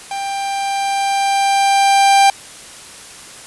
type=tone with level ramp; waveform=45% pulse; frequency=791 Hz; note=G5; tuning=15 cents sharp; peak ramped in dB=-21 to -7 dBFS; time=0.11-2.3 s; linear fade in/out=2 ms; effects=white hiss -36 dBFS RMS until 3.46 s + resampled to 24000 Hz